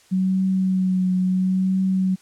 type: tone with vibrato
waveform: sine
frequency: 186.7 Hz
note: F#3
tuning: 16 cents sharp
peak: -17 dBFS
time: 0.11-2.16 s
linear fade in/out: 20 ms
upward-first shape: triangle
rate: 0.73 Hz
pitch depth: 27 cents each way
effects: white hiss -54 dBFS RMS until 2.21 s + low-pass 9000 Hz 12 dB/octave